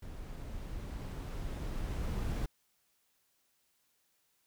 brown noise with level ramp, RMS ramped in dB -45 to -34 dBFS, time 0.02-2.46 s, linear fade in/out 5 ms, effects white hiss -75 dBFS RMS until 4.46 s

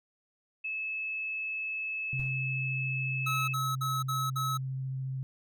sine tone, 2600 Hz, E7, 24 cents flat, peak -32 dBFS, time 0.64-3.54 s, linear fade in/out 10 ms
sine tone with vibrato, 132.1 Hz, C3, 17 cents sharp, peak -32 dBFS, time 2.13-5.23 s, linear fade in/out 0 ms, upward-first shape sine, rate 14 Hz, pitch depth 9 cents each way
brown noise with exponential decay, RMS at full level -42 dBFS, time 2.19-2.51 s, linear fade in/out 1 ms, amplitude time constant 68 ms
square tone bursts, 1290 Hz, E6, 38 cents flat, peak -31 dBFS, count 5, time 3.26-4.576 s, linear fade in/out 10 ms, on 220 ms, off 54 ms
effects none

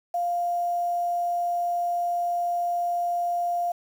sine tone with quantisation, 698.5 Hz, F5, in tune, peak -23 dBFS, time 0.14-3.72 s, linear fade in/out 5 ms, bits 8, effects none

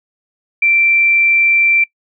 sine tone, 2349 Hz, D7, in tune, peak -9 dBFS, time 0.62-1.84 s, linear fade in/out 5 ms, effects noise-tail reverb RT60 0.1 s tail -23 dB re dry

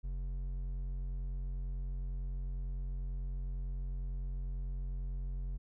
triangle tone with hard clipping, 45.52 Hz, F#1, 28 cents flat, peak -37 dBFS, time 0.03-5.58 s, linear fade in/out 20 ms, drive 10 dB, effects none

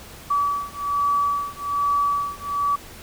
sine beating tone pair, 1146 / 1147.2 Hz, D6 / D6, -43 / -41 cents, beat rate 1.2 Hz, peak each -23 dBFS, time 0.3-2.76 s, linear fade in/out 10 ms, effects added 82 Hz sine -50 dBFS peak until 3.02 s + pink hiss -42 dBFS RMS until 3.02 s

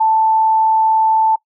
sine tone, 882 Hz, A5, 4 cents sharp, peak -10 dBFS, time 0-1.36 s, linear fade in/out 10 ms, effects noise-tail reverb RT60 0.1 s tail -20 dB re dry

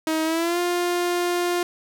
sawtooth tone with pitch glide, 317.1 to 351.8 Hz, D#4 to F4, +33 to +13 cents, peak -17 dBFS, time 0.07-1.63 s, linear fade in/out 2 ms, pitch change +180 cents, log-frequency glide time 0.24-0.59 s, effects none

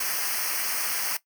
white noise with comb filter, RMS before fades -28 dBFS, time 0-1.17 s, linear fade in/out 5 ms, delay 0.27 ms, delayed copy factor -0.85, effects noise-tail reverb RT60 0.1 s tail -17 dB re dry

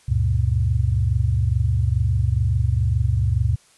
sine tone cluster, 72.5 / 97.4 / 119.6 Hz, D2 / G2 / A#2, -22 / -11 / +45 cents, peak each -21 dBFS, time 0.08-3.56 s, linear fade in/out 10 ms, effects white hiss -55 dBFS RMS until 3.77 s + resampled to 24000 Hz

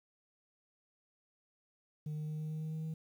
sine tone with pitch steps, 152 / 152.97 / 153.94 / 154.93 / 155.91 / 156.91 / 157.91 / 158.91 Hz, D#3 / D#3 / D#3 / D#3 / D#3 / D#3 / D#3 / D#3, -40 / -29 / -18 / -7 / +4 / +15 / +26 / +37 cents, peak -34 dBFS, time 2.06-2.94 s, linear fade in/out 5 ms, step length 110 ms, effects tanh soft clip ceiling -36 dBFS + 11-bit

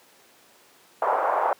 pink band-pass noise, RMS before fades -23 dBFS, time 1.02-1.53 s, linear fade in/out 2 ms, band 610 to 1100 Hz, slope 24 dB/octave, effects pink hiss -55 dBFS RMS until 1.59 s + high-pass 300 Hz 12 dB/octave

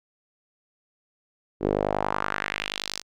sawtooth tone with band-pass filter sweep, 50.5 Hz, G#1, 48 cents flat, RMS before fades -28 dBFS, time 1.6-3.03 s, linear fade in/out 50 ms, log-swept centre 360 to 5700 Hz, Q 2.2, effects none

